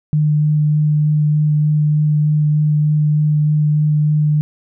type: tone with vibrato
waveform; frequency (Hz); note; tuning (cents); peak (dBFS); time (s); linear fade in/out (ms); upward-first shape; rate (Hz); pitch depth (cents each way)
sine; 150.9; D3; +47; -11; 0.13-4.41; 0; sine; 3.3; 9
effects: none